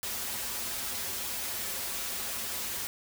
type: noise with comb filter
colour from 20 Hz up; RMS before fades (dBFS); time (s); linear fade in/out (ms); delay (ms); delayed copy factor
white; -35; 0.03-2.87; 0; 6.6; -0.9
effects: none